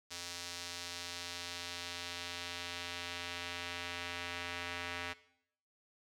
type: tone with band-pass filter sweep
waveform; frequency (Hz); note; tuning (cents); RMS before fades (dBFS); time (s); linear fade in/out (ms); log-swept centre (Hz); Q
square; 87.2; F2; -2; -43; 0.1-5.14; 20; 5300 to 2300; 1.2
effects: noise-tail reverb RT60 0.7 s tail -18 dB re dry